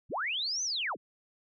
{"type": "linear two-way sweep", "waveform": "sine", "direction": "up then down", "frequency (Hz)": [30.87, 6272, 67.6], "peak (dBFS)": -30, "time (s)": [0.09, 0.97], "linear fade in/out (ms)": 50, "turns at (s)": 0.63, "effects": []}